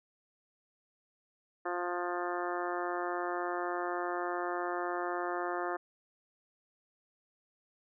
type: harmonic tone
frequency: 176.5 Hz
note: F3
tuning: 19 cents sharp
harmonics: 2 / 3 / 4 / 5 / 6 / 7 / 8 / 9 / 10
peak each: -37 / -42 / -38 / -44 / -42 / -41 / -45 / -47 / -45 dBFS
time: 1.65-5.77 s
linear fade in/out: 10 ms
effects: none